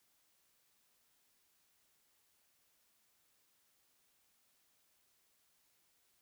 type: silence
effects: white hiss -75 dBFS RMS until 6.21 s